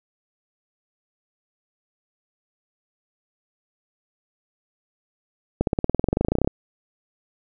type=accelerating click train; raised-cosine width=2 ms; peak=-6 dBFS; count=21; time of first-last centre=5.61-6.475 s; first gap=62 ms; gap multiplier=0.96; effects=none